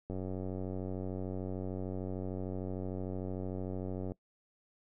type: click train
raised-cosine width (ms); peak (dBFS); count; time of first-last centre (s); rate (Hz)
2; -26; 376; 0.1-4.119; 93.3
effects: noise-tail reverb RT60 0.1 s tail -21 dB re dry